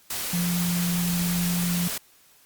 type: tone in noise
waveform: sine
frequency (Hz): 174.61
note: F3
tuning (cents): 0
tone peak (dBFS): -23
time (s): 0.33-1.88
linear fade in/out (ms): 5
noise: white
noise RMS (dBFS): -30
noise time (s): 0.1-1.98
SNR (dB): +4
effects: white hiss -57 dBFS RMS until 2.45 s + Opus 48 kbps